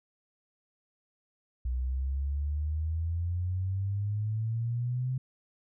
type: exponential sweep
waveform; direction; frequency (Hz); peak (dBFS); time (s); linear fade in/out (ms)
sine; up; 61.2 to 130.4; -28; 1.65-5.18; 5
effects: none